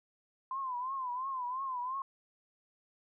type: tone with vibrato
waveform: sine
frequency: 1029 Hz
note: C6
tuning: 29 cents flat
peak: -34 dBFS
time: 0.51-2.02 s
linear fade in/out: 2 ms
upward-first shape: triangle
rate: 2.9 Hz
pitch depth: 120 cents each way
effects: none

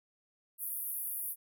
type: band-pass noise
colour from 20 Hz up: white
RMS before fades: -38 dBFS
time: 0.58-1.36 s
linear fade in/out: 50 ms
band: 10000 to 16000 Hz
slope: 96 dB/octave
effects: none

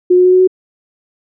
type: tone with pitch steps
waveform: sine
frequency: 360.6 / 363.3 / 366.1 / 368.8 / 371.6 Hz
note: F#4 / F#4 / F#4 / F#4 / F#4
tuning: -45 / -32 / -18 / -6 / +7 cents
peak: -5 dBFS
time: 0.1-0.475 s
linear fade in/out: 10 ms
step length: 75 ms
effects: none

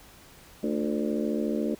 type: harmonic tone with a mistuned harmonic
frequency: 74 Hz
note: D2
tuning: 14 cents sharp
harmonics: 3 / 4 / 5 / 6 / 7 / 8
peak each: -29 / -31 / -33 / -35 / -36 / -37 dBFS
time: 0.63-1.75 s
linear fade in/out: 5 ms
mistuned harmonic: 5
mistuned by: -67 cents
effects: pink hiss -52 dBFS RMS until 1.79 s

